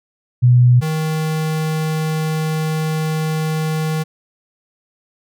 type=tone pair in turn; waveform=sine / square; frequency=123.3 / 157.11 Hz; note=B2 / D#3; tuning=-2 / +17 cents; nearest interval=major third; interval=419 cents; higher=second; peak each=-7 / -18 dBFS; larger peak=first; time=0.42-0.81 / 0.81-4.04 s; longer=second; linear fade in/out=20 ms; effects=none